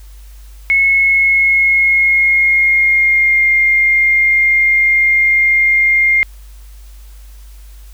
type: tone with pitch glide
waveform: sine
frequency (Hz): 2188 to 2117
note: C#7 to C7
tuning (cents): -23 to +20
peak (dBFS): -8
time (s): 0.7-6.23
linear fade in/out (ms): 0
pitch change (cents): -57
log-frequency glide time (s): 0.84-3.49
effects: added 50 Hz sine -33 dBFS peak until 7.93 s + white hiss -48 dBFS RMS until 7.93 s